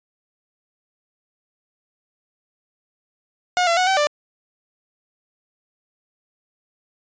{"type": "tone with pitch steps", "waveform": "sawtooth", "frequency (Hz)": [721, 678, 735, 767, 591], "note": ["F#5", "E5", "F#5", "G5", "D5"], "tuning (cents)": [-45, 49, -12, -38, 11], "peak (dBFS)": -12, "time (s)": [3.57, 4.07], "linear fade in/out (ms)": 0, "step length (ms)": 100, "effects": ["resampled to 16000 Hz"]}